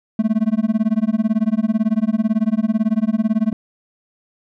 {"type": "tone with tremolo", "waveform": "triangle", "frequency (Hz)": 218.8, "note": "A3", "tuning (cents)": -9, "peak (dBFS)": -9, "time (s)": [0.19, 3.53], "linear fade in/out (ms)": 2, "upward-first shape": "sine", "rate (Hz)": 18, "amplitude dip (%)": 100, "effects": []}